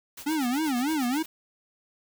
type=noise with tremolo; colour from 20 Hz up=white; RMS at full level=-40 dBFS; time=0.17-1.26 s; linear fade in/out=5 ms; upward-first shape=sine; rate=8.4 Hz; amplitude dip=80%
type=tone with vibrato; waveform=square; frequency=277.2 Hz; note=C#4; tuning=in tune; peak=-25 dBFS; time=0.26-1.23 s; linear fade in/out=10 ms; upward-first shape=sine; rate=3.4 Hz; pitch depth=250 cents each way
effects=none